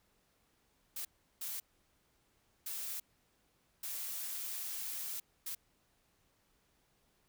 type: noise bursts at uneven times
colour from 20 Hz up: blue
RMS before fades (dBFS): -41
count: 5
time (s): 0.96-1.05 / 1.41-1.6 / 2.66-3 / 3.83-5.2 / 5.46-5.55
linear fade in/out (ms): 5
effects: pink hiss -74 dBFS RMS until 7.28 s